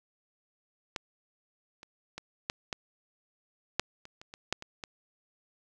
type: clicks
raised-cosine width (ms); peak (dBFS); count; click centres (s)
0.2; -16 / -30 / -22 / -13 / -16 / -8 / -30 / -30 / -27 / -11 / -25 / -21; 12; 0.962 / 1.831 / 2.18 / 2.499 / 2.728 / 3.796 / 4.054 / 4.215 / 4.339 / 4.526 / 4.624 / 4.838
effects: none